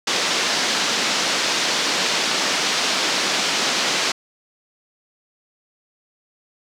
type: band-pass noise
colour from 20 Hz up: white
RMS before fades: -21 dBFS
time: 0.07-4.12 s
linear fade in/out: 5 ms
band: 180 to 5800 Hz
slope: 24 dB/octave
effects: none